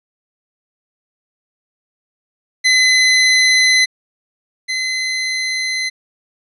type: tone pair in turn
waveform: 25% pulse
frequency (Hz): 2029 / 2044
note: B6 / C7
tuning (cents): +46 / -41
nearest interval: unison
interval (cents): 13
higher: second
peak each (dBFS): -6 / -14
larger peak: first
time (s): 2.64-3.86 / 4.68-5.9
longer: neither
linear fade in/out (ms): 20
effects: resampled to 24000 Hz